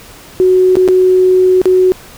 sine tone with dropouts, 370 Hz, F#4, in tune, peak -5 dBFS, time 0.4-1.92 s, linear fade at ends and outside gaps 0 ms, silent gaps 0.755-0.769 / 0.878-0.886 / 1.616-1.656 s, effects pink hiss -36 dBFS RMS until 2.17 s

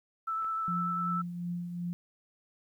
sine tone with vibrato, 1318 Hz, E6, 1 cent flat, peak -30 dBFS, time 0.27-1.22 s, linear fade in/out 10 ms, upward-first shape sine, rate 10 Hz, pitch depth 14 cents each way
clicks, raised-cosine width 0.5 ms, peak -40 / -36 dBFS, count 2, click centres 0.424 / 0.446 s
sine tone with tremolo, 174.61 Hz, F3, in tune, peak -31 dBFS, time 0.68-1.93 s, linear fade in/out 0 ms, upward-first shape triangle, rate 2.7 Hz, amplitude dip 50%
effects 11-bit

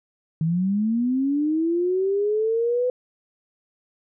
sine linear sweep, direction up, 155.56 to 504 Hz, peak -19 dBFS, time 0.41-2.9 s, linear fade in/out 2 ms, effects none

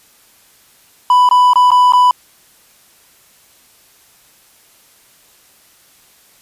triangle tone with dropouts, 993 Hz, B5, 9 cents sharp, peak -4 dBFS, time 1.1-2.11 s, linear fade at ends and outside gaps 2 ms, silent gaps 1.29-1.311 / 1.534-1.557 / 1.706-1.716 / 1.923-1.934 s, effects white hiss -49 dBFS RMS until 6.41 s + resampled to 32000 Hz

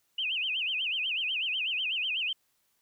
sine tone with vibrato, 2794 Hz, F7, in tune, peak -28 dBFS, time 0.18-2.33 s, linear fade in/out 5 ms, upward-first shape sine, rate 8.1 Hz, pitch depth 220 cents each way, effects white hiss -73 dBFS RMS until 2.81 s

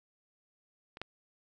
clicks, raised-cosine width 0.3 ms, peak -30 / -21 dBFS, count 2, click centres 0.971 / 1.016 s, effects none

